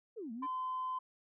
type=exponential two-way sweep; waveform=sine; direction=down then up; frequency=493.9 to 216.6 to 295.8 Hz; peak=-40 dBFS; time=0.16-0.47 s; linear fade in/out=20 ms; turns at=0.32 s
type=tone; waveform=sine; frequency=1026 Hz; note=C6; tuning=34 cents flat; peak=-34 dBFS; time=0.42-0.99 s; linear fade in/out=10 ms
effects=tanh soft clip ceiling -31 dBFS